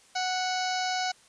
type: harmonic tone with a mistuned harmonic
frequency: 739 Hz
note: F#5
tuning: 2 cents flat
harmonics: 1 / 2 / 3 / 4 / 5 / 6 / 7 / 8 / 9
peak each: -29 / -35 / -38 / -41 / -39 / -38 / -38 / -43 / -43 dBFS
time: 0.15-1.12 s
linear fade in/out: 10 ms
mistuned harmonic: 5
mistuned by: +100 cents
effects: white hiss -58 dBFS RMS until 1.28 s + resampled to 22050 Hz